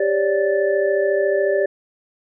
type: tone cluster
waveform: sine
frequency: 395.5 / 553 / 587 / 1751 Hz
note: G4 / C#5 / D5 / A6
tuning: +15 / -4 / -1 / -9 cents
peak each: -19 / -24 / -19 / -28 dBFS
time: 0-1.66 s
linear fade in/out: 5 ms
effects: none

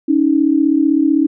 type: tone pair together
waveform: sine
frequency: 280.2 / 316 Hz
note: C#4 / D#4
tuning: +19 / +27 cents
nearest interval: major second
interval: 208 cents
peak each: -13 dBFS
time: 0.08-1.27 s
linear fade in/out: 10 ms
effects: none

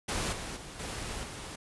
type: noise with level steps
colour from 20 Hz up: pink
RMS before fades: -32 / -39 / -45 / -38 / -42 dBFS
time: 0.08-1.56 s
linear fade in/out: 10 ms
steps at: 0.32 / 0.56 / 0.79 / 1.23 s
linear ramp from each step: 10 ms
effects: resampled to 24000 Hz

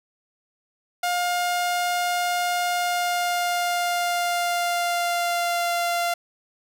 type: tone with pitch glide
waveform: sawtooth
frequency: 709 to 692.8 Hz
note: F5 to F5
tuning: +26 to -14 cents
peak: -18 dBFS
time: 1.03-6.14 s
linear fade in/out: 5 ms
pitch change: -40 cents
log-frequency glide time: 2.72-5.73 s
effects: none

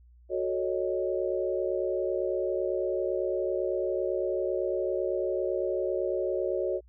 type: chord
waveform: sine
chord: D# half-diminished seventh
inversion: first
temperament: equal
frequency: 370 / 440 / 554.4 / 622.3 Hz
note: F#4 / A4 / C#5 / D#5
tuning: 0 / 0 / 0 / 0 cents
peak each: -30 / -35 / -31 / -34 dBFS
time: 0.29-6.81 s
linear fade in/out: 50 ms
effects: added 60 Hz sine -53 dBFS peak until 6.88 s

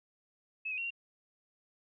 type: tone with pitch steps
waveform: sine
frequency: 2592 / 2512 / 2738 / 2760 Hz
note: E7 / D#7 / F7 / F7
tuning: -30 / +16 / -35 / -21 cents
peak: -34 dBFS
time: 0.65-0.906 s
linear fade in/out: 10 ms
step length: 64 ms
effects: none

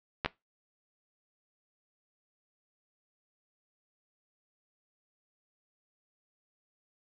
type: clicks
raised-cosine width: 0.3 ms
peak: -12 dBFS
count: 2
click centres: 0.248 / 0.26 s
effects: noise-tail reverb RT60 0.2 s tail -20 dB re dry + low-pass 4000 Hz 12 dB/octave

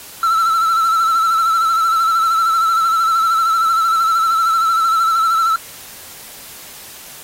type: tone with vibrato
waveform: triangle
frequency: 1332 Hz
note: E6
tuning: 18 cents sharp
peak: -10 dBFS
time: 0.23-5.56 s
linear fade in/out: 2 ms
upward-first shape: sine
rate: 13 Hz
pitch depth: 45 cents each way
effects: white hiss -36 dBFS RMS until 7.23 s + AAC 48 kbps

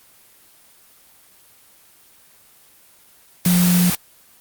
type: tone in noise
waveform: sine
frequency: 177.4 Hz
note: F3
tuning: 27 cents sharp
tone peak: -13 dBFS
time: 3.46-3.9 s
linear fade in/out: 2 ms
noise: white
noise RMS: -21 dBFS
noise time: 3.45-3.95 s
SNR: +5 dB
effects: white hiss -51 dBFS RMS until 4.4 s + Opus 24 kbps

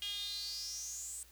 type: tone with high-pass filter sweep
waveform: sawtooth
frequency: 407.6 Hz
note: G#4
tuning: 32 cents flat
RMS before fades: -42 dBFS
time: 0.02-1.23 s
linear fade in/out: 0 ms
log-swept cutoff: 3100 to 8400 Hz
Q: 8.4
effects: added 60 Hz sine -62 dBFS peak until 1.31 s + white hiss -62 dBFS RMS until 1.31 s

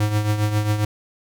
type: tone with tremolo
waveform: square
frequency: 105.5 Hz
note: G#2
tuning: 28 cents sharp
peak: -16 dBFS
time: 0-0.85 s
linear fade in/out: 5 ms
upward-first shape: triangle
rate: 7.4 Hz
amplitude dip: 65%
effects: none

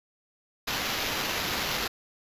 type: noise with sample-and-hold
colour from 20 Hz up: blue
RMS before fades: -30 dBFS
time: 0.67-1.88 s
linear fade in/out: 10 ms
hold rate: 8820 Hz
effects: resampled to 32000 Hz

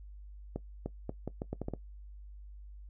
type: accelerating click train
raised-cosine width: 2 ms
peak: -22 dBFS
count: 9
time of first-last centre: 0.56-1.737 s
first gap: 300 ms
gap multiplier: 0.78
effects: noise-tail reverb RT60 0.1 s tail -18 dB re dry + added 50 Hz sine -46 dBFS peak until 2.89 s

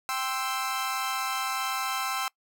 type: chord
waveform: sawtooth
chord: C major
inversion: second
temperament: equal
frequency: 784 / 1046.5 / 1318.5 Hz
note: G5 / C6 / E6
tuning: 0 / 0 / 0 cents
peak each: -30 / -29 / -28 dBFS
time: 0.09-2.28 s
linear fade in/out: 0 ms
effects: noise-tail reverb RT60 0.1 s tail -24 dB re dry

